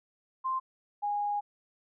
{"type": "tone pair in turn", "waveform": "sine", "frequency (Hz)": [1046.5, 822.8], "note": ["C6", "G#5"], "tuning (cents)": [0, -16], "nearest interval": "major third", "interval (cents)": 416, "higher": "first", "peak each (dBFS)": -28, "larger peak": "neither", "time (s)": [[0.44, 0.6], [1.02, 1.41]], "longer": "second", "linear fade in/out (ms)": 20, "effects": []}